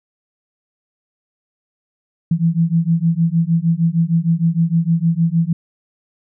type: beating tone pair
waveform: sine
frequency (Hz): 163.2 / 169.7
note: E3 / F3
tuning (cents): -17 / -49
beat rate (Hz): 6.5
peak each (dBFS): -16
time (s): 2.31-5.53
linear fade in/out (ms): 5
effects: none